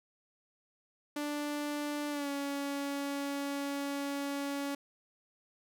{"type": "tone with pitch glide", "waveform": "sawtooth", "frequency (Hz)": [293.7, 281.4], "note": ["D4", "C#4"], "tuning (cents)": [0, 26], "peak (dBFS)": -30, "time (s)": [1.16, 4.75], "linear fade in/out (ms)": 5, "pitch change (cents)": -74, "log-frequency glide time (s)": [2.1, 2.29], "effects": []}